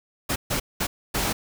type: noise bursts at uneven times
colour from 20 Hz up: pink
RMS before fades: -25 dBFS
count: 4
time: 0.29-0.36 / 0.5-0.6 / 0.8-0.87 / 1.14-1.33 s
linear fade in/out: 10 ms
effects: none